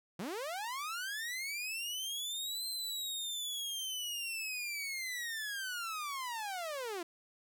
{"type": "linear two-way sweep", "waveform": "sawtooth", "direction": "up then down", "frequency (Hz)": [155.56, 4139, 326.9], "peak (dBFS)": -34, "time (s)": [0.19, 7.03], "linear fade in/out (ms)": 5, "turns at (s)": 2.67, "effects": []}